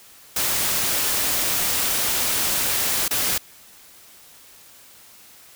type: noise with dropouts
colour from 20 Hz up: white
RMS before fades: -22 dBFS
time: 0.36-3.38 s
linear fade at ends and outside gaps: 5 ms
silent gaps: 3.081-3.108 s
effects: white hiss -48 dBFS RMS until 5.55 s